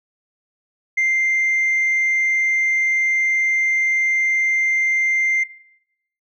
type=tone; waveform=sine; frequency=2093 Hz; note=C7; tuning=in tune; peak=-13 dBFS; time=0.97-5.44 s; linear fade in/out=10 ms; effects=noise-tail reverb RT60 0.8 s tail -21 dB re dry + tanh soft clip ceiling -13 dBFS